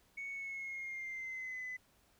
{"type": "tone with pitch glide", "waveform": "sine", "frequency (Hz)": [2220, 2012], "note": ["C#7", "B6"], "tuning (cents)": [2, 32], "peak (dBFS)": -39, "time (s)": [0.17, 1.77], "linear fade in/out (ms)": 10, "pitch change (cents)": -170, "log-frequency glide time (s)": [0.31, 1.65], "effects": ["tanh soft clip ceiling -37 dBFS", "pink hiss -70 dBFS RMS until 2.19 s"]}